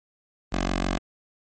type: tone with notch filter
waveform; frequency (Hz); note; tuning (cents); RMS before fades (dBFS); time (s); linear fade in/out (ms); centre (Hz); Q
10% pulse; 46.39; F#1; +5; -26; 0.52-0.98; 10; 110; 0.63
effects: low-pass 8000 Hz 12 dB/octave + MP3 32 kbps